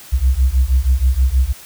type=beating tone pair; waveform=sine; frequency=61.74 / 68.04 Hz; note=B1 / C#2; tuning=0 / -32 cents; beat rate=6.3 Hz; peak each=-13 dBFS; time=0.12-1.53 s; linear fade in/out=20 ms; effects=tanh soft clip ceiling -6 dBFS + white hiss -39 dBFS RMS until 1.65 s